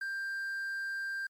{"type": "tone with quantisation", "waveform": "triangle", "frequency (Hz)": 1585, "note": "G6", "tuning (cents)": 19, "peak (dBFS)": -32, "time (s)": [0.01, 1.27], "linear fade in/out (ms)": 5, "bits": 10, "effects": ["MP3 96 kbps"]}